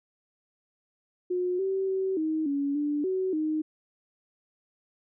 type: tone with pitch steps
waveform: sine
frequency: 360.9 / 384.4 / 381.3 / 314.5 / 281.9 / 293.5 / 375.5 / 310.2 Hz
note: F#4 / G4 / G4 / D#4 / C#4 / D4 / F#4 / D#4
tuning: -43 / -34 / -48 / +19 / +29 / -1 / +26 / -5 cents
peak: -25 dBFS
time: 1.3-3.62 s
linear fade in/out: 10 ms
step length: 290 ms
effects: none